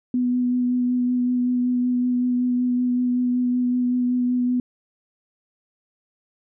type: tone with vibrato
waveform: sine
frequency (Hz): 247.7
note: B3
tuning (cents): +5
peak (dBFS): -18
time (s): 0.14-4.6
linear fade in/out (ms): 2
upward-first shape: sine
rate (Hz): 5.3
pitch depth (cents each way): 13
effects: none